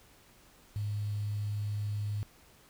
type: tone with quantisation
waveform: sine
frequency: 103.83 Hz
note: G#2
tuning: in tune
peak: -31 dBFS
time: 0.76-2.23 s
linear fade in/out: 0 ms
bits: 9
effects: pink hiss -60 dBFS RMS until 2.69 s